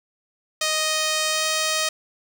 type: tone with pitch glide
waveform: 5% pulse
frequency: 623 to 627 Hz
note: D#5 to D#5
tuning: +2 to +13 cents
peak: -9 dBFS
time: 0.61-1.89 s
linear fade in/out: 5 ms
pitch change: +11 cents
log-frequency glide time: 1.3-1.44 s
effects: none